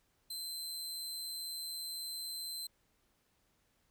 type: tone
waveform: sawtooth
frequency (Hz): 4091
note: C8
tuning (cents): -40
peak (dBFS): -37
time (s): 0.3-2.67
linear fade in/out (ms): 5
effects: pink hiss -75 dBFS RMS until 3.9 s